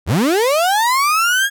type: linear sweep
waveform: 35% pulse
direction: up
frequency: 57.4 to 1661.2 Hz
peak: -11 dBFS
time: 0.06-1.5 s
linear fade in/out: 50 ms
effects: none